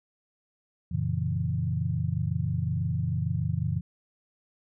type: chord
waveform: sine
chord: F# dominant seventh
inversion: none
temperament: equal with one note detuned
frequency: 91.07 / 116.54 / 138.59 / 164.81 Hz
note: F#2 / A#2 / C#3 / E3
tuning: -27 / 0 / 0 / 0 cents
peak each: -31 dBFS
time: 0.91-3.81 s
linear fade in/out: 10 ms
effects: none